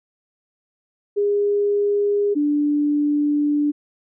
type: tone pair in turn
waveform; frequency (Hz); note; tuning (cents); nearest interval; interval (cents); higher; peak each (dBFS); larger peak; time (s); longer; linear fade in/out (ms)
sine; 408.5 / 293.6; G#4 / D4; -29 / 0; tritone; 571; first; -16; neither; 1.16-2.35 / 2.35-3.72; second; 20
effects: none